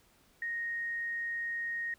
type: tone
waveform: sine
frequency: 1864.7 Hz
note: A#6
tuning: in tune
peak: -33 dBFS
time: 0.42-1.94 s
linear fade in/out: 2 ms
effects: pink hiss -66 dBFS RMS until 1.98 s